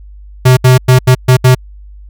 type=tone bursts at uneven times; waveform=square; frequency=127.8 Hz; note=C3; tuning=40 cents flat; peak=-3 dBFS; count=6; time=0.45-0.57 / 0.64-0.78 / 0.88-0.99 / 1.07-1.15 / 1.28-1.37 / 1.44-1.55 s; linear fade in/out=10 ms; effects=added 50 Hz sine -30 dBFS peak until 2.09 s